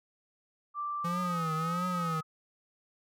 sine tone with pitch glide, 1174.7 to 1266.3 Hz, D6 to D#6, 0 to +30 cents, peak -32 dBFS, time 0.74-2.23 s, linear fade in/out 50 ms, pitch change +130 cents, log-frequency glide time 1.03-1.39 s
square tone with vibrato, 169.4 Hz, E3, 48 cents sharp, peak -33 dBFS, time 1.04-2.21 s, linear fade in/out 10 ms, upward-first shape triangle, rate 1.5 Hz, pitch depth 140 cents each way
effects none

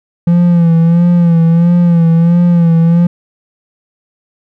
triangle tone with vibrato, 169.8 Hz, F3, 48 cents flat, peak -3 dBFS, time 0.27-3.07 s, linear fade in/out 5 ms, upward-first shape sine, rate 1.5 Hz, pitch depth 52 cents each way, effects none

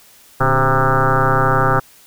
sine tone with frequency modulation, 659.3 Hz, E5, in tune, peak -11 dBFS, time 0.4-1.8 s, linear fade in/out 10 ms, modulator 135 Hz, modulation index 6, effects white hiss -47 dBFS RMS until 2.06 s

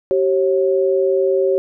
sine tone pair together, 384.7 / 544 Hz, G4 / C#5, -33 / -33 cents, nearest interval tritone, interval 600 cents, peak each -15 / -17 dBFS, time 0.11-1.58 s, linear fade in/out 0 ms, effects none

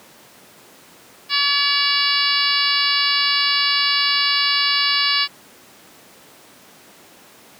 harmonic tone, 570 Hz, C#5, 48 cents sharp, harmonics 2 / 3 / 4 / 5 / 6 / 7 / 8 / 9, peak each -25 / -25 / -24 / -23 / -26 / -23 / -22 / -25 dBFS, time 1.29-5.28 s, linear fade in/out 50 ms, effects pink hiss -46 dBFS RMS until 7.59 s + high-pass 200 Hz 12 dB/octave

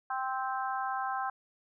harmonic tone, 261.6 Hz, C4, in tune, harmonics 3 / 4 / 5 / 6, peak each -34 / -36 / -38 / -40 dBFS, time 0.1-1.3 s, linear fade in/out 5 ms, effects none

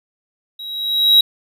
triangle tone with level ramp, 3851 Hz, B7, 44 cents flat, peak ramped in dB -28 to -4 dBFS, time 0.59-1.21 s, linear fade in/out 5 ms, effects none

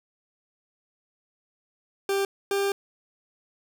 40% pulse tone pair in turn, 393.9 / 397.3 Hz, G4 / G4, +8 / +23 cents, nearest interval unison, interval 15 cents, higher second, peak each -22 dBFS, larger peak neither, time 2.09-2.25 / 2.51-2.72 s, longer second, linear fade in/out 2 ms, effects none

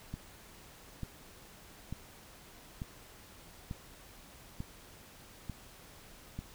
click train, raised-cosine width 5 ms, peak -26 dBFS, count 8, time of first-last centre 0.14-6.39 s, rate 1.12 Hz, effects pink hiss -55 dBFS RMS until 6.54 s

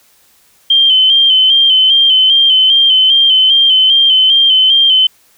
sine tone with vibrato, 3119 Hz, G7, 9 cents flat, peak -5 dBFS, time 0.7-5.07 s, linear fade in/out 5 ms, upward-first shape square, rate 2.5 Hz, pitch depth 36 cents each way, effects white hiss -50 dBFS RMS until 5.37 s

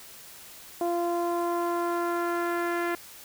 sawtooth tone with low-pass filter sweep, 344.9 Hz, F4, 22 cents flat, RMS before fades -28 dBFS, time 0.81-2.95 s, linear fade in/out 2 ms, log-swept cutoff 760 to 1900 Hz, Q 2.2, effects white hiss -47 dBFS RMS until 3.24 s

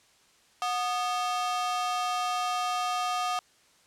45% pulse ring-modulated tone, 981 Hz, B5, 12 cents flat, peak -24 dBFS, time 0.62-3.39 s, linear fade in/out 0 ms, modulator 252 Hz, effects white hiss -62 dBFS RMS until 3.86 s + low-pass 8000 Hz 12 dB/octave

